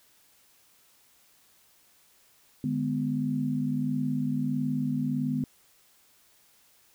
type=chord; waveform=sine; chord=G# diminished; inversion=second; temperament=just; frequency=149.51 / 207.7 / 249.2 Hz; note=D3 / G#3 / B3; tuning=+31 / 0 / +16 cents; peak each=-31 / -33 / -28 dBFS; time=2.64-5.44 s; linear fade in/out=2 ms; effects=white hiss -62 dBFS RMS until 6.94 s